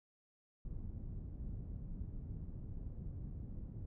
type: low-pass noise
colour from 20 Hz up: pink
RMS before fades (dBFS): -45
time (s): 0.65-3.86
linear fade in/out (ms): 2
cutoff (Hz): 160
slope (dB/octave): 12
effects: none